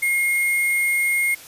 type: tone with sample-and-hold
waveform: sine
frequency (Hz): 2146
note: C7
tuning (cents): +43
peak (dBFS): -17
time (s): 0.02-1.35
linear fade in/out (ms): 10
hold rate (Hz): 11025
effects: white hiss -42 dBFS RMS until 1.47 s + resampled to 32000 Hz